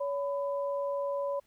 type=tone pair together; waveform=sine; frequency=563.5 / 1000 Hz; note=C#5 / B5; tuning=+28 / +21 cents; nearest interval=minor seventh; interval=993 cents; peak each=-30 / -38 dBFS; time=0-1.4 s; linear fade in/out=10 ms; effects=pink hiss -70 dBFS RMS until 1.46 s